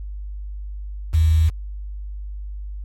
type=tone with quantisation; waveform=sine; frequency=79.5 Hz; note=D#2; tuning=38 cents sharp; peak=-12 dBFS; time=1.13-1.5 s; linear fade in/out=20 ms; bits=6; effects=added 50 Hz sine -28 dBFS peak until 2.84 s + MP3 64 kbps